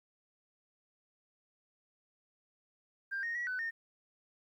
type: tone with pitch steps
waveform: sine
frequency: 1590 / 1858 / 1927 / 1503 / 1830 Hz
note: G6 / A#6 / B6 / F#6 / A#6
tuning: +24 / -6 / -43 / +27 / -32 cents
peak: -33 dBFS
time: 3.11-3.71 s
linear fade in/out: 20 ms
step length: 120 ms
effects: tanh soft clip ceiling -30 dBFS + 12-bit